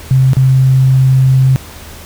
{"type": "tone with dropouts", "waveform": "sine", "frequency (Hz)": 131.6, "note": "C3", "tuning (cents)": 10, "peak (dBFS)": -5, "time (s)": [0.11, 1.56], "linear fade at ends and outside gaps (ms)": 0, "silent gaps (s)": [0.333, 0.368], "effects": ["added 79 Hz sine -33 dBFS peak until 2.05 s", "pink hiss -33 dBFS RMS until 2.05 s"]}